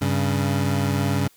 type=tone pair together; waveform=25% pulse; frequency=98 / 137.91 Hz; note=G2 / C#3; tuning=0 / -9 cents; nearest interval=tritone; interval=591 cents; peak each=-19 dBFS; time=0.01-1.28 s; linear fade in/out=10 ms; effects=white hiss -56 dBFS RMS until 1.36 s